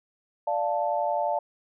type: chord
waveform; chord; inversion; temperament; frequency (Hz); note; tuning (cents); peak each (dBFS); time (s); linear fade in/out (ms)
sine; D minor; none; equal; 587.3 / 698.5 / 880; D5 / F5 / A5; 0 / 0 / 0; -28; 0.47-1.39; 5
effects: none